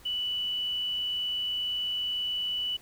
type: tone with quantisation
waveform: sine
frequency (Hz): 2966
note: F#7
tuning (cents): +4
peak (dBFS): -28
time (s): 0.05-2.77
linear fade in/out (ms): 10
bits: 9
effects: added 60 Hz sine -62 dBFS peak until 2.81 s + pink hiss -55 dBFS RMS until 2.81 s